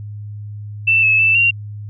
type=tone with pitch steps; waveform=sine; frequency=2665 / 2597 / 2647 / 2760 Hz; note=E7 / E7 / E7 / F7; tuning=+18 / -26 / +7 / -21 cents; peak=-10 dBFS; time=0.87-1.51 s; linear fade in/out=10 ms; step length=160 ms; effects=added 104 Hz sine -27 dBFS peak until 1.89 s